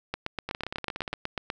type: two click trains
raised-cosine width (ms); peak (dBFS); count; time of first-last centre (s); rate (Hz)
0.3; -14 / -17; 12 / 12; 0.14-1.501 / 0.49-1.137; 8.08 / 17
effects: none